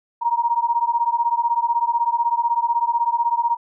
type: beating tone pair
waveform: sine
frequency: 933 / 949 Hz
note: A#5 / A#5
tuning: +1 / +31 cents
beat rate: 16 Hz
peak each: -20 dBFS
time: 0.21-3.57 s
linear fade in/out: 20 ms
effects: none